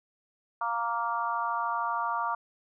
harmonic tone, 233.1 Hz, A#3, in tune, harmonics 3 / 4 / 5 / 6, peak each -36 / -31 / -31 / -37 dBFS, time 0.61-2.35 s, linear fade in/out 5 ms, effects none

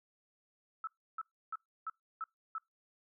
sine tone bursts, 1311 Hz, E6, 10 cents flat, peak -36 dBFS, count 6, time 0.84-2.582 s, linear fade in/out 2 ms, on 32 ms, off 310 ms, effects noise-tail reverb RT60 0.2 s tail -26 dB re dry

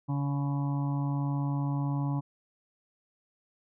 harmonic tone with a mistuned harmonic, 141.3 Hz, C#3, 34 cents sharp, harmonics 1 / 2 / 4 / 5 / 6 / 7 / 8, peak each -28 / -34 / -49 / -47 / -44 / -43 / -50 dBFS, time 0.08-2.21 s, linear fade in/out 20 ms, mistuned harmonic 8, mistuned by -33 cents, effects none

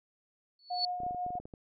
sine tone with exponential growth, 4435 Hz, C#8, in tune, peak -25 dBFS, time 0.59-0.85 s, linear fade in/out 2 ms, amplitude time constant 55 ms
sine tone with tremolo, 719 Hz, F#5, 50 cents flat, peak -31 dBFS, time 0.7-1.39 s, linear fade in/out 10 ms, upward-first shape triangle, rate 6.1 Hz, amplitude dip 45%
clicks, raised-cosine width 2 ms, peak -32 dBFS, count 11, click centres 1.003 / 1.034 / 1.065 / 1.109 / 1.147 / 1.264 / 1.305 / 1.354 / 1.4 / 1.455 / 1.538 s
effects none

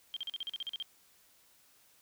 sine tone bursts, 3182 Hz, G7, 25 cents sharp, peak -35 dBFS, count 11, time 0.14-0.825 s, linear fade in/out 0 ms, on 25 ms, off 41 ms, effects white hiss -65 dBFS RMS until 2.01 s

